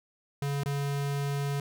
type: tone with dropouts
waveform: square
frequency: 141.4 Hz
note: C#3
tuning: 35 cents sharp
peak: -29 dBFS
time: 0.42-1.6 s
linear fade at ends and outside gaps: 2 ms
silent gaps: 0.635-0.659 s
effects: none